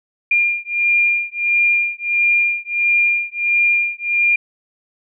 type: beating tone pair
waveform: sine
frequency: 2403 / 2404.5 Hz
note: D7 / D7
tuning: +39 / +40 cents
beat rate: 1.5 Hz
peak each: -17 dBFS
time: 0.31-4.36 s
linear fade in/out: 5 ms
effects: none